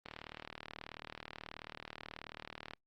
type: click train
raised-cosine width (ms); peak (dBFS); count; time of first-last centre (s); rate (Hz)
0.3; -28; 104; 0.06-2.735; 38.5
effects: noise-tail reverb RT60 0.1 s tail -25 dB re dry + Opus 24 kbps